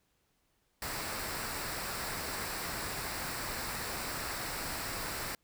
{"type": "noise with comb filter", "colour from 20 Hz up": "pink", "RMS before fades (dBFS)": -38, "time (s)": [0.82, 5.35], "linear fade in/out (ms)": 2, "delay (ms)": 0.31, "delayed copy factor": -0.5, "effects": ["pink hiss -75 dBFS RMS until 5.43 s"]}